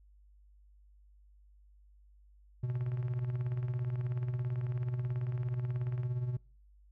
triangle tone with tremolo, 123.47 Hz, B2, in tune, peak -27 dBFS, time 2.63-6.37 s, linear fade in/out 5 ms, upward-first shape triangle, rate 17 Hz, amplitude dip 65%
click train, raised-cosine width 0.5 ms, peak -36 dBFS, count 62, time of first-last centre 2.7-6.033 s, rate 18.3 Hz
effects noise-tail reverb RT60 0.4 s tail -25 dB re dry + added 50 Hz sine -58 dBFS peak until 6.91 s

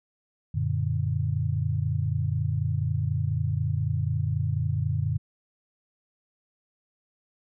sine chord, Gb augmented, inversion none, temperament equal, 92.5 / 116.54 / 146.83 Hz, Gb2 / Bb2 / D3, 0 / 0 / 0 cents, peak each -28 dBFS, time 0.54-5.18 s, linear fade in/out 10 ms, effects none

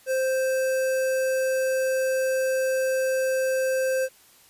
square tone with notch filter, 523.3 Hz, C5, in tune, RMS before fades -24 dBFS, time 0.06-4.09 s, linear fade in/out 50 ms, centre 3600 Hz, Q 1.3, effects white hiss -55 dBFS RMS until 4.49 s + resampled to 32000 Hz

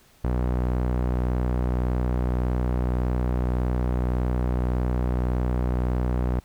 sawtooth tone with low-pass filter, 61.74 Hz, B1, in tune, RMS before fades -24 dBFS, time 0.24-6.4 s, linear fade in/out 5 ms, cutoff 1200 Hz, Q 0.62, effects pink hiss -57 dBFS RMS until 6.44 s

